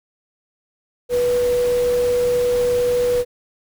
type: tone in noise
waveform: sine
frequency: 489.2 Hz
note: B4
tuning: 16 cents flat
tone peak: -15 dBFS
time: 1.09-3.25 s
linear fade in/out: 50 ms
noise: pink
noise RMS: -32 dBFS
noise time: 1.09-3.25 s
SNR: +14 dB
effects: none